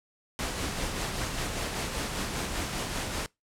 pink noise with tremolo, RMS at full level -31 dBFS, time 0.39-3.26 s, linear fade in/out 0 ms, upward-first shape sine, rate 5.1 Hz, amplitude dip 35%, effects noise-tail reverb RT60 0.2 s tail -24 dB re dry + low-pass 10000 Hz 12 dB/octave

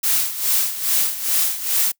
blue noise with tremolo, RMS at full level -17 dBFS, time 0.03-1.92 s, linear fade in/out 10 ms, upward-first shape sine, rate 2.4 Hz, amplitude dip 75%, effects noise-tail reverb RT60 0.1 s tail -24 dB re dry

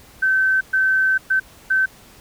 sine tone bursts at uneven times, 1539 Hz, G6, 32 cents flat, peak -14 dBFS, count 4, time 0.22-0.61 / 0.73-1.18 / 1.3-1.4 / 1.7-1.86 s, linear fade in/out 10 ms, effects pink hiss -47 dBFS RMS until 2.2 s

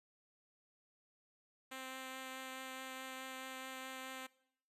5% pulse tone with vibrato, 261.6 Hz, C4, in tune, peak -34 dBFS, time 1.71-4.27 s, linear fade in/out 10 ms, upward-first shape triangle, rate 4.7 Hz, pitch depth 10 cents each way, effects noise-tail reverb RT60 0.7 s tail -21 dB re dry + resampled to 32000 Hz

